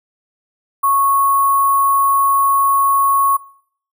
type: tone with sample-and-hold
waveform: sine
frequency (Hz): 1102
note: C#6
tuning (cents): -11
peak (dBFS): -11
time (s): 0.83-3.37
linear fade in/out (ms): 10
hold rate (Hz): 11025
effects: noise-tail reverb RT60 0.6 s tail -21 dB re dry